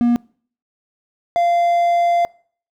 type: tone pair in turn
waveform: triangle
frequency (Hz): 238.9 / 691.5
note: A#3 / F5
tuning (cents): +43 / -17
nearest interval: octave + tritone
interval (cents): 1840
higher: second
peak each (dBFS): -10 / -11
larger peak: first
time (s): 0.01-0.16 / 1.36-2.25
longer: second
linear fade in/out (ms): 0
effects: noise-tail reverb RT60 0.5 s tail -25 dB re dry